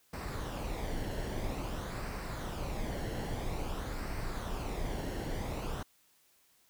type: noise with flanger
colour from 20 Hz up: brown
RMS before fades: -37 dBFS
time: 0.13-5.83 s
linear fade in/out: 5 ms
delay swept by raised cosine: 0.29 to 0.83 ms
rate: 0.5 Hz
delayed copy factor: -0.5
effects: white hiss -68 dBFS RMS until 6.69 s